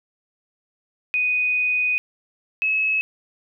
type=tone pair in turn; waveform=sine; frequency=2489 / 2579 Hz; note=D#7 / E7; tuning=0 / -39 cents; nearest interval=minor second; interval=61 cents; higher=second; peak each=-18 / -18 dBFS; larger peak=neither; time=1.14-1.98 / 2.62-3.01 s; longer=first; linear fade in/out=0 ms; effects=none